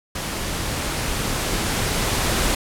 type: noise with level ramp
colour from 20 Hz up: pink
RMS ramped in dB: -27 to -20 dBFS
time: 0.15-2.55 s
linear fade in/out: 5 ms
effects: low-pass 12000 Hz 12 dB/octave